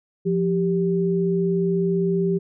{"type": "tone pair together", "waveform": "sine", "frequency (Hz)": [174.62, 392], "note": ["F3", "G4"], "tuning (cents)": [0, 0], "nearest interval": "octave + major second", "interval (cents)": 1400, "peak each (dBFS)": -21, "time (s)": [0.25, 2.39], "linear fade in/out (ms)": 20, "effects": []}